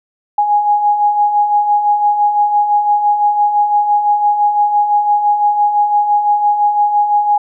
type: beating tone pair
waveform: sine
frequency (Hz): 824 / 829.9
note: G#5 / G#5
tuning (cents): -14 / -1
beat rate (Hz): 5.9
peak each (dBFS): -19 / -10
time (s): 0.38-7.38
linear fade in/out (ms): 5
effects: none